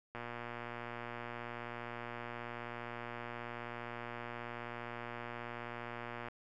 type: click train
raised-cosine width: 0.5 ms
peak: -28 dBFS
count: 731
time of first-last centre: 0.15-6.284 s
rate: 119 Hz
effects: none